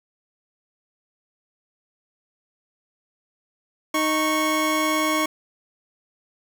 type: tone pair together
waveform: 25% pulse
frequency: 310 / 1103.9 Hz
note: D#4 / C#6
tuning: -6 / -8 cents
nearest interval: octave + minor seventh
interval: 2198 cents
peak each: -19 dBFS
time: 3.94-5.26 s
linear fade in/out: 5 ms
effects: none